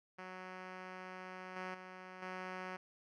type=tone with level steps; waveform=5% pulse; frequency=185 Hz; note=F#3; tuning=in tune; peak=-35 / -30 / -38 / -31 dBFS; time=0.18-2.77 s; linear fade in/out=10 ms; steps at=1.56 / 1.74 / 2.22 s; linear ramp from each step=5 ms; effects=low-pass 3000 Hz 12 dB/octave